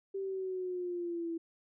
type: linear sweep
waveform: sine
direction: down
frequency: 392 to 329.6 Hz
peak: -34 dBFS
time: 0.14-1.38 s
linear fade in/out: 10 ms
effects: none